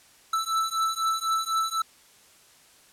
square beating tone pair, 1318.5 / 1322.5 Hz, E6 / E6, 0 / +5 cents, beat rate 4 Hz, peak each -28 dBFS, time 0.33-1.82 s, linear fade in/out 5 ms, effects white hiss -56 dBFS RMS until 2.92 s + low-pass 11000 Hz 12 dB/octave

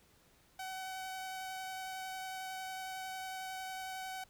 sawtooth tone with vibrato, 755 Hz, F#5, 35 cents sharp, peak -37 dBFS, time 0.59-4.24 s, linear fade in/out 5 ms, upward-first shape triangle, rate 11 Hz, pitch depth 11 cents each way, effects pink hiss -67 dBFS RMS until 4.29 s

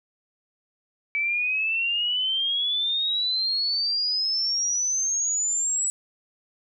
sine exponential sweep, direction up, 2293 to 7902 Hz, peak -22 dBFS, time 1.15-5.9 s, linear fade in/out 0 ms, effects none

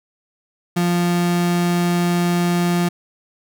35% pulse tone, 174.61 Hz, F3, in tune, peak -14 dBFS, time 0.76-2.89 s, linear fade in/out 10 ms, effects none

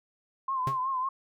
sine tone with vibrato, 1046.5 Hz, C6, in tune, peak -27 dBFS, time 0.48-1.09 s, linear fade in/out 5 ms, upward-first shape triangle, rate 5.4 Hz, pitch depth 77 cents each way
45% pulse tone with exponential decay, 135.3 Hz, C#3, 42 cents flat, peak -27 dBFS, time 0.67-0.8 s, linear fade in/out 2 ms, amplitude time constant 27 ms
effects none

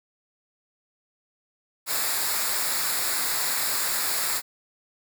white noise with comb filter, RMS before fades -26 dBFS, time 1.86-4.42 s, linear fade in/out 50 ms, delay 0.33 ms, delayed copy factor -0.65, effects none

